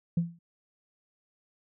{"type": "tone with exponential decay", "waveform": "sine", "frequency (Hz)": 169.5, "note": "E3", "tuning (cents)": 49, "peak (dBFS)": -19, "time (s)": [0.17, 0.39], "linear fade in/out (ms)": 5, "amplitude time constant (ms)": 46, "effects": ["tanh soft clip ceiling -19 dBFS"]}